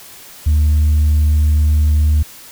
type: tone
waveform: sine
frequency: 75.6 Hz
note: D#2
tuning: 49 cents flat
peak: -7 dBFS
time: 0.46-2.23 s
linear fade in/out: 10 ms
effects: tanh soft clip ceiling -8 dBFS + white hiss -38 dBFS RMS until 2.51 s